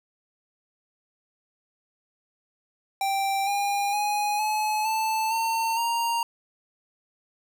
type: tone with pitch steps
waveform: square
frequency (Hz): 784 / 807 / 830.6 / 855 / 880 / 905.8 / 932.3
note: G5 / G#5 / G#5 / A5 / A5 / A#5 / A#5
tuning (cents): 0 / -50 / 0 / -50 / 0 / -50 / 0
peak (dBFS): -24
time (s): 3.01-6.23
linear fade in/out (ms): 2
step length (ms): 460
effects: none